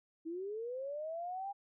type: linear sweep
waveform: sine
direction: up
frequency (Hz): 315 to 810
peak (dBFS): -38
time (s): 0.25-1.53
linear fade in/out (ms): 20
effects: none